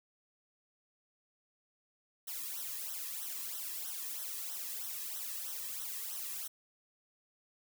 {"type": "noise with flanger", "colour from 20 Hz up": "blue", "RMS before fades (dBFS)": -41, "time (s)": [2.27, 6.48], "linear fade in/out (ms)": 10, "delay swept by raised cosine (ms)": [0.42, 1.4], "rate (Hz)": 3.1, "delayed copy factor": -0.9, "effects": []}